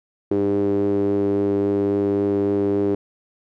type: tone with band-pass filter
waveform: sawtooth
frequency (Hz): 100.4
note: G2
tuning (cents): +42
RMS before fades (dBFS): -20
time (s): 0.31-2.95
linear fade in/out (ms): 5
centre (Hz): 360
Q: 9.8
effects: none